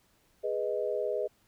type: chord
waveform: sine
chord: G# minor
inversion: none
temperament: equal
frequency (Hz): 415.3 / 493.9 / 622.3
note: G#4 / B4 / D#5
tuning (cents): 0 / 0 / 0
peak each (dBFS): -33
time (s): 0.43-1.28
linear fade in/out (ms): 20
effects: pink hiss -68 dBFS RMS until 1.47 s